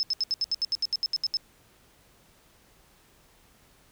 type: tone bursts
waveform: sine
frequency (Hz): 5210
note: E8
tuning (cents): -21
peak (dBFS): -23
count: 14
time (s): 0-1.369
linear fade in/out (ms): 0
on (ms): 30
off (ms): 73
effects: pink hiss -60 dBFS RMS until 3.91 s